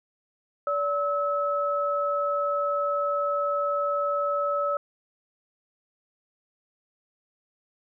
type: tone pair together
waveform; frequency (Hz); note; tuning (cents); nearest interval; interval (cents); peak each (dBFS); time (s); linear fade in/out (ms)
sine; 576 / 1296; D5 / E6; -34 / -30; octave + major second; 1404; -26; 0.67-4.77; 2
effects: none